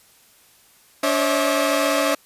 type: tone cluster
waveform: sawtooth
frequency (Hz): 286.6 / 539 / 581 / 645 / 1174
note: D4 / C#5 / D5 / E5 / D6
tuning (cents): -42 / -49 / -19 / -38 / -1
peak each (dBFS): -20 / -19 / -26 / -18 / -26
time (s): 1.03-2.15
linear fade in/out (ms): 5
effects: white hiss -54 dBFS RMS until 2.25 s + resampled to 32000 Hz